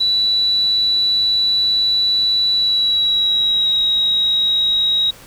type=tone with pitch glide; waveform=sine; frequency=3951 to 3812 Hz; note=B7 to A#7; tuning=0 to +38 cents; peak=-13 dBFS; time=0-5.11 s; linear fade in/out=10 ms; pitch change=-62 cents; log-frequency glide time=2.53-3.81 s; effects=pink hiss -41 dBFS RMS until 5.26 s